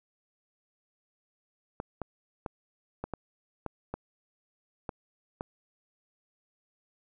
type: clicks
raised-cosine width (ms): 1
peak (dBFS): -20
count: 9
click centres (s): 1.801 / 2.017 / 2.462 / 3.04 / 3.137 / 3.663 / 3.94 / 4.892 / 5.409
effects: none